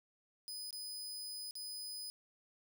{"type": "tone with dropouts", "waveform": "sawtooth", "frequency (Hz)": 5000, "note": "D#8", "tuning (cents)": 8, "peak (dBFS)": -40, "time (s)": [0.48, 2.1], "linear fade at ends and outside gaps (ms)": 0, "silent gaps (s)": [[0.707, 0.728], [1.509, 1.554]], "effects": []}